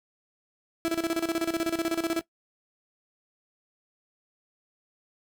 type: tone with tremolo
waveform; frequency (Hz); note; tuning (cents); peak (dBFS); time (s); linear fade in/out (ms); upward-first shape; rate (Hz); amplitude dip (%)
35% pulse; 331.1; E4; +8; -22; 0.85-2.21; 0; square; 16; 75
effects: noise-tail reverb RT60 0.1 s tail -18 dB re dry